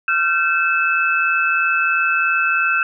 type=tone cluster; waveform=sine; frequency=1376 / 1539 / 2613 Hz; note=F6 / G6 / E7; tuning=-26 / -32 / -16 cents; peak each=-19 dBFS; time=0.08-2.83 s; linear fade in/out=2 ms; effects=none